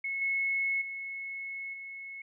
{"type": "tone with level steps", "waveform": "sine", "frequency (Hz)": 2188, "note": "C#7", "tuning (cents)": -23, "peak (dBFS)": [-31, -27, -36, -40], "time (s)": [0.04, 2.22], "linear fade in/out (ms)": 5, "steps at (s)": [0.21, 0.81, 1.73], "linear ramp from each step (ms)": 10, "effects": []}